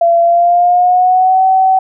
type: tone with pitch glide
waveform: sine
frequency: 680 to 758.9 Hz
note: F5 to F#5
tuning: -46 to +44 cents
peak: -6 dBFS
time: 0.01-1.79 s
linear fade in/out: 5 ms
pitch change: +190 cents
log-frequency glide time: 0.21-1.44 s
effects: none